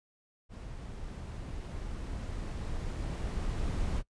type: noise with level ramp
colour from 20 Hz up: brown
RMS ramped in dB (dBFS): -43 to -32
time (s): 0.49-4.03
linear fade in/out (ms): 50
effects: noise-tail reverb RT60 0.1 s tail -21 dB re dry + resampled to 22050 Hz